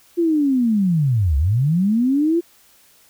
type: linear two-way sweep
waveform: sine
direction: down then up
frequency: 349.2 to 65.41 to 349.2 Hz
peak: -14 dBFS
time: 0.17-2.41 s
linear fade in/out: 20 ms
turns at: 1.37 s
effects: white hiss -53 dBFS RMS until 3.09 s